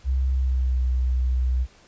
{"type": "tone with pitch glide", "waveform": "sine", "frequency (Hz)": [65.41, 63.04], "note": ["C2", "B1"], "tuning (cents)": [0, 36], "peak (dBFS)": -19, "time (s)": [0.04, 1.67], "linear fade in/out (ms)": 50, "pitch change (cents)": -64, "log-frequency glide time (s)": [0.32, 0.81], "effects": ["pink hiss -54 dBFS RMS until 1.87 s", "resampled to 16000 Hz"]}